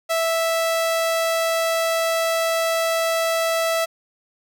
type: tone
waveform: sawtooth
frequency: 658 Hz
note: E5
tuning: 3 cents flat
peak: -15 dBFS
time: 0.09-3.86 s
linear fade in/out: 20 ms
effects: none